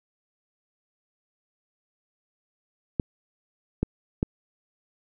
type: clicks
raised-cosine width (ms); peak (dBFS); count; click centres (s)
3; -10; 3; 2.998 / 3.83 / 4.229
effects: none